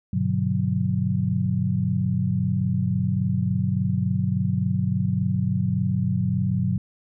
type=chord; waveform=sine; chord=G major seventh; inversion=none; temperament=equal with one note detuned; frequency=99.88 / 123.47 / 146.83 / 185 Hz; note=G2 / B2 / D3 / F#3; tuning=+33 / 0 / 0 / 0 cents; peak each=-26 / -26 / -28 / -24 dBFS; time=0.13-6.78 s; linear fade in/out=5 ms; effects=none